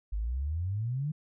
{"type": "exponential sweep", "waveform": "sine", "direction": "up", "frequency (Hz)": [49, 156.7], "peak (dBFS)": -29, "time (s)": [0.12, 1.12], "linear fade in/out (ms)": 10, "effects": []}